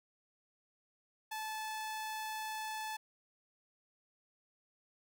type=tone; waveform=sawtooth; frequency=869 Hz; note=A5; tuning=22 cents flat; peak=-35 dBFS; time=1.31-2.97 s; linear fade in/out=10 ms; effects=none